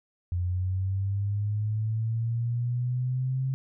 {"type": "linear sweep", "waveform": "sine", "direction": "up", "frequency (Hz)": [87.7, 133.3], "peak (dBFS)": -25, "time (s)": [0.32, 3.54], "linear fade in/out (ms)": 0, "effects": []}